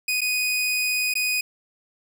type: tone with dropouts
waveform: sawtooth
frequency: 2489 Hz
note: D#7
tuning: in tune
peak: -18 dBFS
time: 0.08-1.41 s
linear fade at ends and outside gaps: 5 ms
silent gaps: 0.208-0.215 / 1.139-1.153 s
effects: none